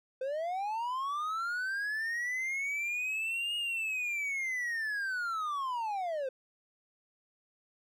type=linear two-way sweep; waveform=triangle; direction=up then down; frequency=506 to 2871 to 506 Hz; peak=-30 dBFS; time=0.21-6.29 s; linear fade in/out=5 ms; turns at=3.56 s; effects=none